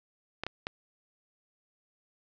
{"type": "clicks", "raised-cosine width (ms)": 0.3, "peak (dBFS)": -17, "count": 3, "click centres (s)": [0.436, 0.466, 0.669], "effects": ["resampled to 16000 Hz", "9-bit"]}